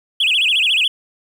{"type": "tone with vibrato", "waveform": "sine", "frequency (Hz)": 2910, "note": "F#7", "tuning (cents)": -29, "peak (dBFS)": -11, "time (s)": [0.2, 0.88], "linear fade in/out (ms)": 5, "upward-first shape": "sine", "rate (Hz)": 14, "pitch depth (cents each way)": 280, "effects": ["tanh soft clip ceiling -10 dBFS", "7-bit"]}